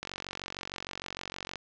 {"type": "click train", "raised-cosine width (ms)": 0.2, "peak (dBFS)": -19, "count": 72, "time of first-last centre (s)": [0.03, 1.557], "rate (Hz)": 46.5, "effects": ["low-pass 6000 Hz 12 dB/octave"]}